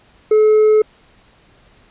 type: tone with hard clipping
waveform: sine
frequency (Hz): 430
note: A4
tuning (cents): -40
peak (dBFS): -9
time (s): 0.31-0.82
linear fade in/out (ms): 5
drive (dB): 2
effects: pink hiss -51 dBFS RMS until 1.9 s + resampled to 8000 Hz